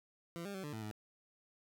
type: tone with pitch steps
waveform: 20% pulse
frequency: 169.4 / 200.5 / 190.6 / 147.8 / 110.2 / 106.5 Hz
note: E3 / G3 / G3 / D3 / A2 / G#2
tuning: +48 / +39 / -48 / +11 / +3 / +44 cents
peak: -37 dBFS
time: 0.36-0.912 s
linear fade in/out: 0 ms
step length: 92 ms
effects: none